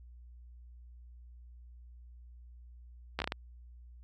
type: slowing click train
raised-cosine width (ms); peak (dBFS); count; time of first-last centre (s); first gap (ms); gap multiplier
0.3; -17; 6; 3.19-3.321; 12; 1.4
effects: added 60 Hz sine -50 dBFS peak until 4.03 s